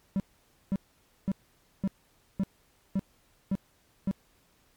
triangle tone bursts, 194.4 Hz, G3, 14 cents flat, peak -22 dBFS, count 8, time 0.16-4.112 s, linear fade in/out 0 ms, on 39 ms, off 520 ms, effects pink hiss -66 dBFS RMS until 4.76 s + MP3 96 kbps

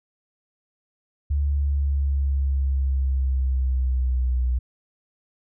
sine linear sweep, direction down, 72 to 61.7 Hz, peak -19 dBFS, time 1.3-4.59 s, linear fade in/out 10 ms, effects none

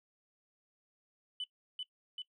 sine tone with echo, 3000 Hz, F#7, 23 cents sharp, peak -34 dBFS, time 1.4-1.44 s, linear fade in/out 2 ms, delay 390 ms, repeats 2, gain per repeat -2 dB, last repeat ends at 2.22 s, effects noise-tail reverb RT60 0.1 s tail -21 dB re dry + tanh soft clip ceiling -33 dBFS

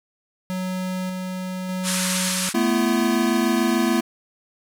square tone with tremolo, 185 Hz, F#3, in tune, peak -25 dBFS, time 0.5-2.49 s, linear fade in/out 0 ms, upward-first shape square, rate 0.84 Hz, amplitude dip 25%
white band-pass noise, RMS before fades -25 dBFS, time 1.83-2.54 s, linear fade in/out 50 ms, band 1000 to 11000 Hz, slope 48 dB/octave
square chord, A suspended second, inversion none, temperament equal with one note detuned, 220 / 246.9 / 337.9 Hz, A3 / B3 / E4, 0 / 0 / +43 cents, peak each -23 dBFS, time 2.54-4.01 s, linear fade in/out 10 ms
effects none

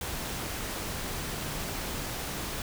sine tone in noise, 150 Hz, D3, 37 cents sharp, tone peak -42 dBFS, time 1.13-1.57 s, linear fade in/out 2 ms, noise pink, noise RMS -35 dBFS, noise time 0.01-2.62 s, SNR -10 dB, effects none

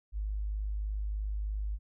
sine tone, 51.6 Hz, G#1, 10 cents flat, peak -31 dBFS, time 0.12-1.79 s, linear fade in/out 50 ms, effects none

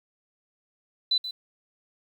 sine tone with echo, 4000 Hz, B7, 21 cents sharp, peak -20 dBFS, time 1.11-1.18 s, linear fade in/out 5 ms, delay 130 ms, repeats 1, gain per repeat -11 dB, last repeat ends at 1.31 s, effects 9-bit

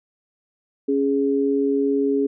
sine tone pair together, 277.2 / 414.9 Hz, C#4 / G#4, 0 / -2 cents, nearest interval perfect fifth, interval 698 cents, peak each -20 dBFS, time 0.88-2.27 s, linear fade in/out 10 ms, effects none

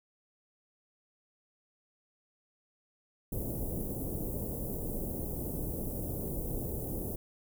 pink band-stop noise, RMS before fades -36 dBFS, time 3.32-7.16 s, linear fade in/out 5 ms, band 550 to 12000 Hz, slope 24 dB/octave, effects none

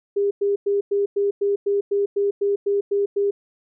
sine tone bursts, 402.8 Hz, G4, 47 cents sharp, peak -17 dBFS, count 13, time 0.16-3.31 s, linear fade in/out 10 ms, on 150 ms, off 100 ms, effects none

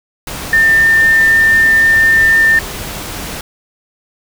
sine tone in noise, 1799 Hz, A6, 38 cents sharp, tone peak -6 dBFS, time 0.53-2.59 s, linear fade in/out 2 ms, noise pink, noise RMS -24 dBFS, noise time 0.27-3.41 s, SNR +15 dB, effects none

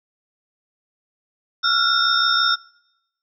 sine tone cluster, 1357 / 1423 / 3654 / 5370 Hz, E6 / F6 / A#7 / E8, +50 / +32 / -35 / +31 cents, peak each -21 dBFS, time 1.63-2.56 s, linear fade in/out 20 ms, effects noise-tail reverb RT60 0.9 s tail -26 dB re dry

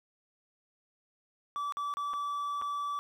triangle tone with dropouts, 1155 Hz, D6, 29 cents flat, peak -30 dBFS, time 1.56-2.99 s, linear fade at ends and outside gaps 0 ms, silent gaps 1.723-1.77 / 1.939-1.97 / 2.134-2.138 / 2.615-2.621 s, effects none

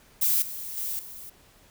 violet noise with level steps, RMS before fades -23 / -36 / -31 / -42 dBFS, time 0.21-1.3 s, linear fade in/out 10 ms, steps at 0.42 / 0.77 / 0.99 s, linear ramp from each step 2 ms, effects pink hiss -57 dBFS RMS until 1.7 s

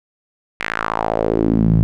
sawtooth tone with band-pass filter sweep, 55 Hz, A1, in tune, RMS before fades -17 dBFS, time 0.6-1.83 s, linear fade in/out 0 ms, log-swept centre 2200 to 130 Hz, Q 2.9, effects none

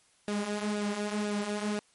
sawtooth tone with flanger, 207.7 Hz, G#3, in tune, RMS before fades -32 dBFS, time 0.28-1.79 s, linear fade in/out 0 ms, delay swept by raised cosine 0.93 to 5.83 ms, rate 2 Hz, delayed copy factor -0.6, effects white hiss -65 dBFS RMS until 1.94 s + MP3 48 kbps

